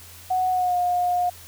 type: tone with pitch glide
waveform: sine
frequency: 740 to 714.4 Hz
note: F#5 to F5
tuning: 0 to +39 cents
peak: -19 dBFS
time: 0.3-1.3 s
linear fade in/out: 10 ms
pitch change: -61 cents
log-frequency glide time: 0.5-0.77 s
effects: added 87 Hz sine -48 dBFS peak until 1.47 s + white hiss -45 dBFS RMS until 1.47 s